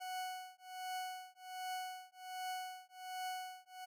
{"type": "tone with tremolo", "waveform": "40% pulse", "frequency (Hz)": 740, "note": "F#5", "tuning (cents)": 0, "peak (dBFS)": -38, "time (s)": [0, 3.86], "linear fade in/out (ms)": 20, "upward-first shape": "triangle", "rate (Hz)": 1.3, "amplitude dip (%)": 100, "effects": []}